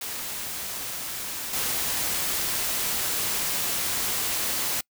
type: noise with level steps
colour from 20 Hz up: white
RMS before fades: -33 / -27 dBFS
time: 0.01-4.81 s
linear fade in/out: 5 ms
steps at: 1.53 s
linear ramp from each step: 5 ms
effects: noise-tail reverb RT60 0.1 s tail -26 dB re dry